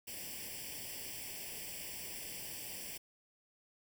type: noise with comb filter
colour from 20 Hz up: white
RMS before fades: -45 dBFS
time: 0.07-2.98 s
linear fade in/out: 10 ms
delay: 0.38 ms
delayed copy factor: +0.95
effects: none